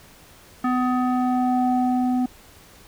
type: tone with low-pass filter sweep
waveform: square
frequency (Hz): 251.3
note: B3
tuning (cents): +30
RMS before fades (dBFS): -21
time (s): 0.64-2.26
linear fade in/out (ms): 5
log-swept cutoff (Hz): 1400 to 550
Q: 2.8
effects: pink hiss -49 dBFS RMS until 2.87 s